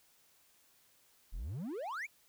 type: exponential sweep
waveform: triangle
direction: up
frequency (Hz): 32.7 to 2489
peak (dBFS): -36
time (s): 1.32-2.07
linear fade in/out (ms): 20
effects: white hiss -68 dBFS RMS until 2.28 s